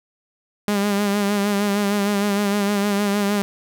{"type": "tone with vibrato", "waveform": "sawtooth", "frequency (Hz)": 203, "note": "G#3", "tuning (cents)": -39, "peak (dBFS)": -14, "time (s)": [0.68, 3.42], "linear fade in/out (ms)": 0, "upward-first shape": "sine", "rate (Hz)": 6.5, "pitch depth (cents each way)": 41, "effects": []}